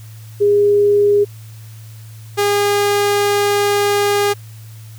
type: tone pair in turn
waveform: sine / sawtooth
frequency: 409.2 / 407.7 Hz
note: G#4 / G#4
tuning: -26 / -32 cents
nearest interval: unison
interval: 6 cents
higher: first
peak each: -9 dBFS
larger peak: neither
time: 0.4-1.25 / 2.37-4.34 s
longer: second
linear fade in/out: 20 ms
effects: added 110 Hz sine -33 dBFS peak until 4.98 s + white hiss -46 dBFS RMS until 4.98 s